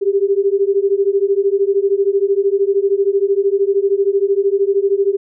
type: beating tone pair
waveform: sine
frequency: 390 / 403 Hz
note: G4 / G4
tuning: -9 / +48 cents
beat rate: 13 Hz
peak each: -15 dBFS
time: 0.01-5.17 s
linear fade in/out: 20 ms
effects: none